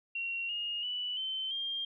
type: tone with pitch steps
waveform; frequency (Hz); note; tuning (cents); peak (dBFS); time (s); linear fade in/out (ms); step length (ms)
sine; 2743 / 2851 / 2964 / 3081 / 3202; F7 / F7 / F#7 / G7 / G7; -32 / +35 / +2 / -31 / +36; -33; 0.15-1.85; 5; 340
effects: none